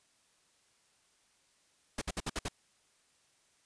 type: noise bursts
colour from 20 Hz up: pink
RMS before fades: -35 dBFS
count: 6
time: 1.98-2.485 s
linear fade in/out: 5 ms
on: 35 ms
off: 59 ms
effects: white hiss -70 dBFS RMS until 3.65 s + resampled to 22050 Hz